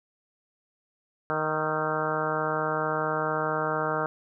harmonic tone with a mistuned harmonic, 155.56 Hz, D#3, in tune, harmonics 1 / 2 / 3 / 4 / 5 / 6 / 7 / 8 / 9 / 10, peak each -36 / -37 / -32 / -32 / -35 / -35 / -36 / -34 / -33 / -36 dBFS, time 1.3-4.06 s, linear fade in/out 0 ms, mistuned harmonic 9, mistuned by -39 cents, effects none

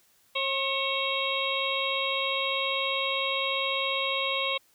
harmonic tone with a mistuned harmonic, 541 Hz, C#5, 42 cents flat, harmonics 1 / 2 / 4 / 5 / 6 / 7, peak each -33 / -33 / -33 / -33 / -33 / -33 dBFS, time 0.35-4.58 s, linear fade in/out 10 ms, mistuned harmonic 4, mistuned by +43 cents, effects white hiss -64 dBFS RMS until 4.74 s

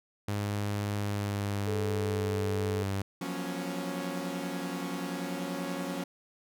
sawtooth tone with pitch glide, 102.6 to 97.91 Hz, G#2 to G2, -21 to -2 cents, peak -26 dBFS, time 0.28-3.02 s, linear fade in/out 5 ms, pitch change -81 cents, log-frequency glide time 0.98-2.44 s
sine tone, 432.1 Hz, A4, 31 cents flat, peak -32 dBFS, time 1.67-2.83 s, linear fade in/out 5 ms
sawtooth chord, Gb major seventh, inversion third, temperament equal with one note detuned, 174.61 / 185 / 238.9 / 277.2 Hz, F3 / Gb3 / Bb3 / Db4, 0 / 0 / +43 / 0 cents, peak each -35 / -35 / -38 / -33 dBFS, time 3.21-6.04 s, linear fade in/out 5 ms
effects none

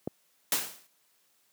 click, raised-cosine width 2 ms, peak -17 dBFS, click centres 0.075 s
white noise with exponential decay, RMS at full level -24 dBFS, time 0.52-0.87 s, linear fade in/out 2 ms, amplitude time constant 74 ms
effects white hiss -69 dBFS RMS until 1.52 s + high-pass 150 Hz 12 dB/octave

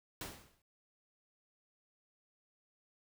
pink noise with exponential decay, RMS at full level -40 dBFS, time 0.21-0.62 s, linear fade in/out 2 ms, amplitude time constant 88 ms, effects none

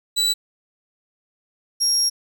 35% pulse tone pair in turn, 3951 / 5588 Hz, B7 / F8, 0 / 0 cents, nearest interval tritone, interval 600 cents, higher second, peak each -15 / -14 dBFS, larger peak second, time 0.16-0.34 / 1.8-2.1 s, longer second, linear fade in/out 20 ms, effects none

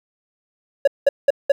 triangle tone bursts, 560 Hz, C#5, 18 cents sharp, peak -7 dBFS, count 4, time 0.85-1.52 s, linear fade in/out 5 ms, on 25 ms, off 190 ms, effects 8-bit

